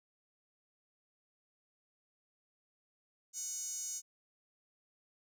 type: tone with high-pass filter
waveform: sawtooth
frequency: 740 Hz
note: F#5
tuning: in tune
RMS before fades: -41 dBFS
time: 3.33-4.02 s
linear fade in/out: 50 ms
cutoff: 6500 Hz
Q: 8.1
effects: none